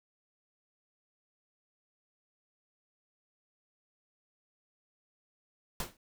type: noise with exponential decay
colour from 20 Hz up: pink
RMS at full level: -32 dBFS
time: 5.8-5.97 s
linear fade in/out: 2 ms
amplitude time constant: 36 ms
effects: none